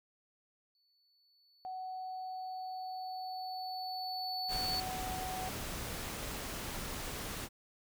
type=tone with exponential growth; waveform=triangle; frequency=4460 Hz; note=C#8; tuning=10 cents sharp; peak=-32 dBFS; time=0.75-4.8 s; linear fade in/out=1 ms; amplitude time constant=880 ms
type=tone; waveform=sine; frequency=746 Hz; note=F#5; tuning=14 cents sharp; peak=-39 dBFS; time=1.65-5.49 s; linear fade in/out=0 ms
type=noise; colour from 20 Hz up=pink; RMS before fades=-41 dBFS; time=4.48-7.49 s; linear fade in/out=50 ms
effects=none